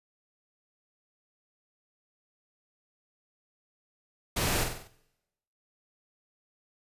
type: noise with echo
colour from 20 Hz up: pink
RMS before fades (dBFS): -29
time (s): 4.36-4.64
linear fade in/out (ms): 10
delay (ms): 48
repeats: 5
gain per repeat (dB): -5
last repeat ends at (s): 4.88
effects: noise-tail reverb RT60 0.9 s tail -20 dB re dry + resampled to 32000 Hz